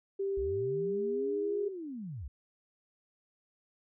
sine tone with pitch glide, 392.9 to 408.2 Hz, G4 to G#4, +4 to -30 cents, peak -30 dBFS, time 0.19-1.69 s, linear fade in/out 10 ms, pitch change +66 cents, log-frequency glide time 0.68-1.23 s
sine linear two-way sweep, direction up then down, 53.7 to 389.2 to 53.7 Hz, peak -38 dBFS, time 0.37-2.28 s, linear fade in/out 5 ms, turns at 1.71 s
effects none

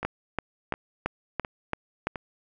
two click trains, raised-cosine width 0.5 ms, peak -11 / -18 dBFS, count 7 / 4, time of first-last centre 0.05-2.07 / 0.03-2.158 s, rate 2.97 / 1.41 Hz, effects none

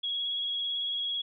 sine tone with vibrato, 3322 Hz, G#7, in tune, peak -29 dBFS, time 0.03-1.22 s, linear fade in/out 10 ms, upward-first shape sine, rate 18 Hz, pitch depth 21 cents each way, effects none

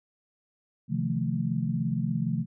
sine chord, F dominant seventh, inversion second, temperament equal with one note detuned, 130.81 / 157.46 / 174.61 / 220 Hz, C3 / Eb3 / F3 / A3, 0 / +21 / 0 / 0 cents, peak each -31 dBFS, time 0.88-2.46 s, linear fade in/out 50 ms, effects none

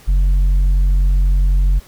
sine tone with tanh clipping, 46 Hz, F#1, 9 cents flat, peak -11 dBFS, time 0.07-1.8 s, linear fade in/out 20 ms, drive 4 dB, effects pink hiss -45 dBFS RMS until 1.87 s

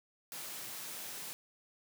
white high-pass noise, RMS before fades -44 dBFS, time 0.32-1.33 s, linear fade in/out 0 ms, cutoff 110 Hz, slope 48 dB/octave, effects none

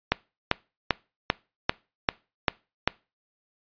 click train, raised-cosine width 0.3 ms, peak -3 dBFS, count 8, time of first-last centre 0.12-2.876 s, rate 2.54 Hz, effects noise-tail reverb RT60 0.3 s tail -23 dB re dry + resampled to 11025 Hz

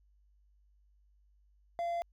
triangle tone, 686 Hz, F5, 31 cents flat, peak -30 dBFS, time 1.79-2.02 s, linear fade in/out 0 ms, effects added 50 Hz sine -64 dBFS peak until 2.12 s

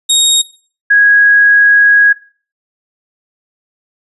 25% pulse / sine tone pair in turn, 3747 / 1654.2 Hz, A#7 / G#6, +8 / -7 cents, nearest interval octave + major second, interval 1415 cents, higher first, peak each -4 dBFS, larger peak neither, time 0.09-0.42 / 0.9-2.13 s, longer second, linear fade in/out 10 ms, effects noise-tail reverb RT60 0.4 s tail -17 dB re dry + resampled to 32000 Hz

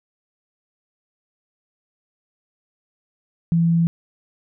sine tone, 167.5 Hz, E3, 28 cents sharp, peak -14 dBFS, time 3.52-3.87 s, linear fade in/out 0 ms, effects none

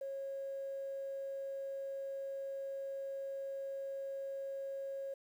sine tone, 546 Hz, C#5, 26 cents flat, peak -38 dBFS, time 0.01-5.14 s, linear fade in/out 5 ms, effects tanh soft clip ceiling -34 dBFS + 11-bit

